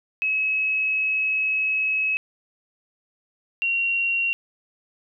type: tone pair in turn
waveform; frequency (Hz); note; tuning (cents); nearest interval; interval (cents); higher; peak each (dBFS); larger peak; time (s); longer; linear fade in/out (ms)
sine; 2569 / 2749; E7 / F7; -45 / -28; minor second; 117; second; -20; neither; 0.22-2.17 / 3.62-4.33; first; 0
effects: none